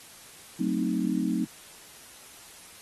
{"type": "chord", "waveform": "sine", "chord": "F# diminished seventh", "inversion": "none", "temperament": "equal with one note detuned", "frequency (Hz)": [185, 222.4, 261.6, 311.1], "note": ["F#3", "A3", "C4", "Eb4"], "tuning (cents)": [0, 19, 0, 0], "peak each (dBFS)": -30, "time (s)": [0.59, 1.45], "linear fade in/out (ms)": 10, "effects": ["white hiss -49 dBFS RMS until 2.81 s", "AAC 32 kbps"]}